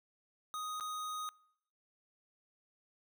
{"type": "tone with dropouts", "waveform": "square", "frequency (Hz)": 1247, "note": "D#6", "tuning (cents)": 3, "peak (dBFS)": -39, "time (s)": [0.54, 1.29], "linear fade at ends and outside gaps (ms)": 0, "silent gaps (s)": [0.799, 0.808], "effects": ["noise-tail reverb RT60 0.8 s tail -26 dB re dry"]}